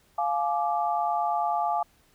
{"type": "chord", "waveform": "sine", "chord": "D diminished", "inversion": "first", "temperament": "equal with one note detuned", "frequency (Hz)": [698.5, 847.6, 1174.7], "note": ["F5", "Ab5", "D6"], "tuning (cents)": [0, 35, 0], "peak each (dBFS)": [-27, -27, -31], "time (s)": [0.18, 1.83], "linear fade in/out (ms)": 5, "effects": ["pink hiss -63 dBFS RMS until 2.14 s"]}